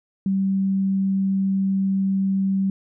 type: tone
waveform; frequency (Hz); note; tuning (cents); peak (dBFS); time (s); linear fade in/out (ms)
sine; 193.4; G3; -23; -18; 0.26-2.7; 2
effects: none